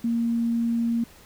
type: tone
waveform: sine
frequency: 232.6 Hz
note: A#3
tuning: 4 cents flat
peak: -21 dBFS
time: 0.04-1.04 s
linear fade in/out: 5 ms
effects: pink hiss -51 dBFS RMS until 1.25 s